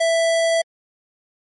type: tone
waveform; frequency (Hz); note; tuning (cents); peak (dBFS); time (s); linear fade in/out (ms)
square; 661; E5; +5; -16; 0-0.62; 10
effects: MP3 48 kbps